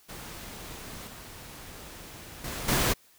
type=noise with level steps; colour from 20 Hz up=pink; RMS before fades=-42 / -45 / -36 / -25 dBFS; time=0.08-2.94 s; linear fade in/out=20 ms; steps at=1.07 / 2.44 / 2.68 s; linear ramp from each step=5 ms; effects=white hiss -60 dBFS RMS until 3.18 s